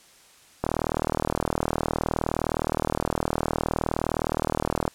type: click train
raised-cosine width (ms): 1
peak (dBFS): -9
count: 168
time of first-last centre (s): 0.64-4.879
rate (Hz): 39.4
effects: white hiss -54 dBFS RMS until 4.94 s + low-pass 10000 Hz 12 dB/octave